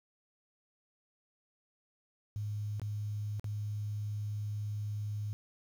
sine tone with dropouts, 104.6 Hz, G#2, 13 cents sharp, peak -34 dBFS, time 2.36-5.33 s, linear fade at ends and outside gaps 0 ms, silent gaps 2.797-2.817 / 3.396-3.443 s, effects 10-bit

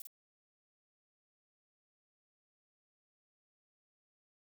violet noise with echo, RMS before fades -45 dBFS, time 0-0.02 s, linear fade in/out 2 ms, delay 51 ms, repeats 1, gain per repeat -2 dB, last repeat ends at 0.071 s, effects none

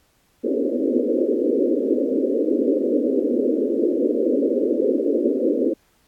pink band-pass noise, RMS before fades -20 dBFS, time 0.43-5.74 s, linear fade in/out 20 ms, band 240 to 550 Hz, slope 96 dB/octave, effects pink hiss -62 dBFS RMS until 6.07 s + AAC 64 kbps

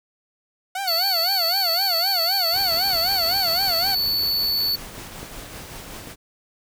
sawtooth tone with vibrato, 721 Hz, F#5, 45 cents flat, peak -21 dBFS, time 0.75-3.95 s, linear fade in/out 5 ms, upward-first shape sine, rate 3.9 Hz, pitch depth 170 cents each way
square tone, 4462 Hz, C#8, 11 cents sharp, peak -20 dBFS, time 0.87-4.76 s, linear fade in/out 10 ms
pink noise with tremolo, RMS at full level -36 dBFS, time 2.51-6.16 s, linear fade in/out 50 ms, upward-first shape triangle, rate 5.3 Hz, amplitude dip 35%
clicks, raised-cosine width 2 ms, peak -28 / -21 / -30 / -23 dBFS, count 4, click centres 4.982 / 5.23 / 5.605 / 6.073 s
effects none

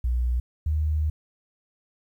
sine tone pair in turn, 60.9 / 76.73 Hz, B1 / D#2, -24 / -24 cents, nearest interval major third, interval 400 cents, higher second, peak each -21 dBFS, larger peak neither, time 0.04-0.4 / 0.66-1.1 s, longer second, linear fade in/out 5 ms, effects 10-bit

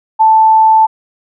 sine tone, 880 Hz, A5, in tune, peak -4 dBFS, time 0.19-0.87 s, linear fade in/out 20 ms, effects none

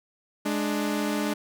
sawtooth tone pair together, 209.4 / 296.1 Hz, G#3 / D4, +15 / +14 cents, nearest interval tritone, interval 599 cents, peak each -24 dBFS, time 0.45-1.34 s, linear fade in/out 10 ms, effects none

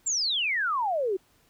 sine exponential sweep, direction down, 7580 to 358.5 Hz, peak -24 dBFS, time 0.06-1.17 s, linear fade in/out 10 ms, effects pink hiss -64 dBFS RMS until 1.49 s

